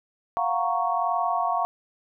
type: chord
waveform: sine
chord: Gb major seventh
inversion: third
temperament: equal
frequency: 698.5 / 740 / 932.3 / 1108.7 Hz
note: F5 / Gb5 / Bb5 / Db6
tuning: 0 / 0 / 0 / 0 cents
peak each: -26 / -29 / -29 / -27 dBFS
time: 0.37-1.65 s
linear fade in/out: 0 ms
effects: none